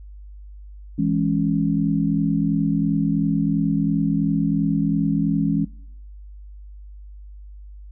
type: chord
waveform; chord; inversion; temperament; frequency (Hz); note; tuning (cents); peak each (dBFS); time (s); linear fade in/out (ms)
sine; C# minor; first; equal; 164.81 / 207.7 / 277.2; E3 / G#3 / C#4; 0 / 0 / 0; -22; 0.98-5.65; 10
effects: noise-tail reverb RT60 0.6 s tail -19 dB re dry + added 50 Hz sine -37 dBFS peak until 7.91 s